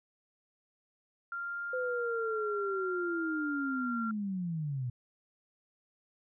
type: tone with vibrato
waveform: sine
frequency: 1387 Hz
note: F6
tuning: 12 cents flat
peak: -35 dBFS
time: 1.32-4.11 s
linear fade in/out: 2 ms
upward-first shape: sine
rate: 0.61 Hz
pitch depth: 16 cents each way
type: linear sweep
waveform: sine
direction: down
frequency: 513 to 119.3 Hz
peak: -32 dBFS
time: 1.73-4.9 s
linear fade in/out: 5 ms
effects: none